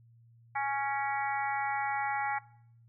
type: harmonic tone with a mistuned harmonic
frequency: 277.2 Hz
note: C#4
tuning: in tune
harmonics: 3 / 4 / 5 / 6 / 7 / 8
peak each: -31 / -41 / -39 / -42 / -39 / -41 dBFS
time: 0.55-2.39 s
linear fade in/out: 10 ms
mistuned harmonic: 8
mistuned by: +18 cents
effects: noise-tail reverb RT60 0.6 s tail -19 dB re dry + added 116 Hz sine -57 dBFS peak until 2.88 s